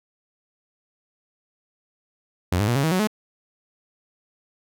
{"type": "tone with pitch steps", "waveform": "sawtooth", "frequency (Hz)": [89.8, 103.75, 119.87, 138.49, 160.01, 184.86, 213.6], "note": ["F2", "G#2", "A#2", "C#3", "D#3", "F#3", "G#3"], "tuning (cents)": [49, -1, 49, -1, 49, -1, 49], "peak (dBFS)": -15, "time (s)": [2.52, 3.073], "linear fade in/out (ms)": 5, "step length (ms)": 79, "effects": []}